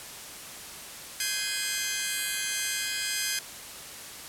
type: chord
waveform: 10% pulse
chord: Ab major seventh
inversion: third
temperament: just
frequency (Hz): 1557.4 / 1661.2 / 2077 / 2492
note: G6 / Ab6 / C7 / Eb7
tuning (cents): -12 / 0 / -13 / +2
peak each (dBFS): -25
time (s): 1.2-3.39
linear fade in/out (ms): 2
effects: white hiss -42 dBFS RMS until 4.28 s + low-pass 12000 Hz 12 dB/octave